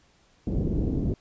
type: low-pass noise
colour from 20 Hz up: pink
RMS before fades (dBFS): -26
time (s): 0.47-1.14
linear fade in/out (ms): 2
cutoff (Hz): 400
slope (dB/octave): 24
effects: pink hiss -62 dBFS RMS until 1.2 s + resampled to 16000 Hz